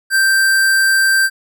square tone, 1568 Hz, G6, in tune, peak -11 dBFS, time 0.1-1.3 s, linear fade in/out 50 ms, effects none

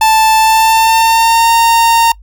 45% pulse tone with pitch glide, 880 to 920.6 Hz, A5 to A#5, 0 to -22 cents, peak -6 dBFS, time 0.01-2.12 s, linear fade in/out 5 ms, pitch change +78 cents, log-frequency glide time 0.38-1.52 s, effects noise-tail reverb RT60 0.1 s tail -23 dB re dry + added 50 Hz sine -34 dBFS peak until 2.22 s

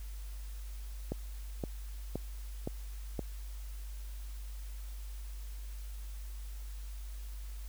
click train, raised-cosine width 2 ms, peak -21 dBFS, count 5, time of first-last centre 1.12-3.193 s, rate 1.93 Hz, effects added 50 Hz sine -40 dBFS peak until 7.68 s + white hiss -57 dBFS RMS until 7.68 s

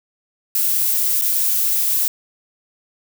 violet noise with dropouts, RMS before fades -18 dBFS, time 0.55-2.08 s, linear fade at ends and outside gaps 1 ms, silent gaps 1.213-1.22 s, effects none

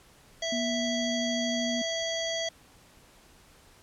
harmonic tone, 659.3 Hz, E5, in tune, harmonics 1 / 3 / 5 / 7 / 9 / 10, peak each -32 / -37 / -34 / -39 / -41 / -42 dBFS, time 0.42-2.49 s, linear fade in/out 5 ms
sine tone with vibrato, 240.5 Hz, B3, 46 cents flat, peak -30 dBFS, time 0.52-1.82 s, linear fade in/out 5 ms, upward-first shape sine, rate 13 Hz, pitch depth 12 cents each way
effects pink hiss -57 dBFS RMS until 3.82 s + low-pass 12000 Hz 12 dB/octave

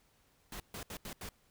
pink noise bursts at uneven times, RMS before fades -44 dBFS, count 5, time 0.52-0.6 / 0.74-0.83 / 0.9-0.97 / 1.05-1.13 / 1.21-1.29 s, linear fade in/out 2 ms, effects pink hiss -70 dBFS RMS until 1.5 s

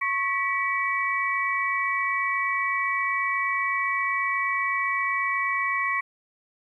sine tone cluster, 1098 / 1946 / 2277 Hz, C#6 / B6 / C#7, -17 / -26 / +46 cents, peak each -27 / -27 / -28 dBFS, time 0.01-6.01 s, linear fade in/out 10 ms, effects 10-bit

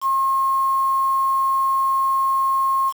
sine tone with quantisation, 1074 Hz, C6, 45 cents sharp, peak -16 dBFS, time 0.01-2.93 s, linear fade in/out 50 ms, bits 6, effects none

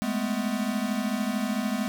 square tone cluster, 206 / 219.4 / 250.5 Hz, G#3 / A3 / B3, -14 / -5 / +25 cents, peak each -31 dBFS, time 0.02-1.88 s, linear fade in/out 0 ms, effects none

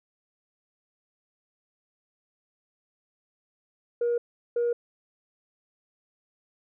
sine tone pair in turn, 475.7 / 475.7 Hz, A#4 / A#4, +35 / +35 cents, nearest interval unison, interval 0 cents, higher neither, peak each -21 dBFS, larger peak neither, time 4.01-4.18 / 4.56-4.73 s, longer neither, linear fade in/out 5 ms, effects tanh soft clip ceiling -20 dBFS

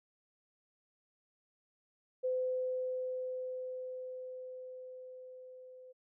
sine tone with level ramp, 510 Hz, C5, 44 cents flat, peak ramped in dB -30 to -51 dBFS, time 2.23-5.93 s, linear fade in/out 20 ms, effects none

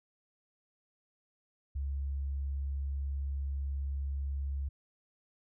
sine tone, 69.2 Hz, C#2, 2 cents flat, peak -32 dBFS, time 1.75-4.69 s, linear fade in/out 10 ms, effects none

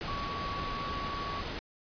sine tone in noise, 1127 Hz, C#6, 28 cents sharp, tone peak -36 dBFS, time 0.08-1.41 s, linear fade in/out 0 ms, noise pink, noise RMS -37 dBFS, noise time 0.01-1.59 s, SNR -2 dB, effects resampled to 11025 Hz

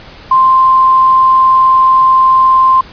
sine tone with quantisation, 1046.5 Hz, C6, in tune, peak -4 dBFS, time 0.31-2.81 s, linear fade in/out 5 ms, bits 5, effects pink hiss -34 dBFS RMS until 2.92 s + resampled to 11025 Hz

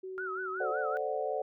sine tone, 376.2 Hz, F#4, 29 cents sharp, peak -38 dBFS, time 0.03-0.72 s, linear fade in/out 10 ms
sine tone with vibrato, 1378 Hz, F6, 24 cents flat, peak -35 dBFS, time 0.18-0.97 s, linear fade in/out 0 ms, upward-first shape sine, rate 5.3 Hz, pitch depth 150 cents each way
sine chord, D dominant seventh, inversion second, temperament equal, 440 / 523.3 / 587.3 / 740 Hz, A4 / C5 / D5 / F#5, 0 / 0 / 0 / 0 cents, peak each -36 dBFS, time 0.6-1.42 s, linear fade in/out 5 ms
effects none

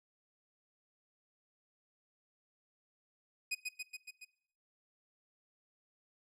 sawtooth tone with echo, 2499 Hz, D#7, 7 cents sharp, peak -30 dBFS, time 3.51-3.55 s, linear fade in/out 10 ms, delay 140 ms, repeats 5, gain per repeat -3 dB, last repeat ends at 4.25 s, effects noise-tail reverb RT60 0.7 s tail -20 dB re dry + low-pass 12000 Hz 12 dB/octave

